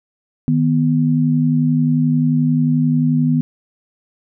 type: tone pair together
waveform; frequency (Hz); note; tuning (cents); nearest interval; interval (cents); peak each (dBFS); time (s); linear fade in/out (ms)
sine; 155.56 / 246.9; D#3 / B3; 0 / 0; minor sixth; 800; -15; 0.48-3.41; 0
effects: none